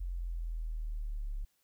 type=linear sweep; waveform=sine; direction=down; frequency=44.54 to 34.71 Hz; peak=-34 dBFS; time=0-1.45 s; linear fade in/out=10 ms; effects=white hiss -75 dBFS RMS until 1.63 s